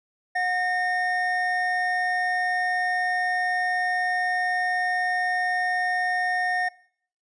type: tone pair together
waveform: triangle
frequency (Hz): 727 / 1832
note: F#5 / A#6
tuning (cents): -31 / -31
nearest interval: octave + major third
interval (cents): 1600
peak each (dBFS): -23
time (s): 0.35-6.69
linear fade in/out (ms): 10
effects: noise-tail reverb RT60 0.6 s tail -21 dB re dry + resampled to 22050 Hz